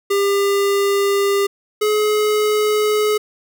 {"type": "tone pair in turn", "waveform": "square", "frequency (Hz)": [400, 423.8], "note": ["G4", "G#4"], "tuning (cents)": [35, 35], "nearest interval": "minor second", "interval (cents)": 100, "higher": "second", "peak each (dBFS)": -15, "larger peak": "neither", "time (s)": [[0.1, 1.47], [1.81, 3.18]], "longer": "neither", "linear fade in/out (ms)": 10, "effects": []}